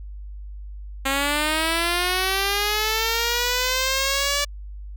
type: linear sweep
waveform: 5% pulse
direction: up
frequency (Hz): 267.6 to 579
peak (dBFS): -9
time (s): 1.05-4.45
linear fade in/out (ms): 10
effects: added 50 Hz sine -33 dBFS peak until 4.96 s